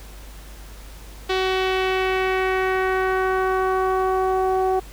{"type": "tone with low-pass filter sweep", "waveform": "sawtooth", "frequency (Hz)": 376.2, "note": "F#4", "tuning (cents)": 29, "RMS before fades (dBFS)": -21, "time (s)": [1.29, 4.8], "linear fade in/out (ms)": 10, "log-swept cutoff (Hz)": [3700, 770], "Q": 2, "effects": ["added 50 Hz sine -38 dBFS peak until 4.92 s", "pink hiss -45 dBFS RMS until 4.92 s"]}